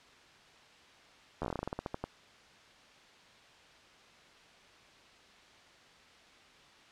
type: slowing click train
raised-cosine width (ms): 1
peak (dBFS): -21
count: 16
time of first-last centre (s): 1.42-2.04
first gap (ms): 12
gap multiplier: 1.16
effects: white hiss -58 dBFS RMS until 6.91 s + low-pass 4000 Hz 12 dB/octave